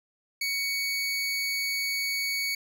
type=tone; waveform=25% pulse; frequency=2235 Hz; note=C#7; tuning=14 cents sharp; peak=-23 dBFS; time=0.41-2.55 s; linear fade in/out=5 ms; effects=none